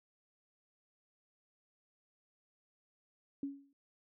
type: tone with exponential decay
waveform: sine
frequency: 278.6 Hz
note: C#4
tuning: 9 cents sharp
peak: -33 dBFS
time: 3.43-3.73 s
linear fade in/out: 2 ms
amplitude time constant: 64 ms
effects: none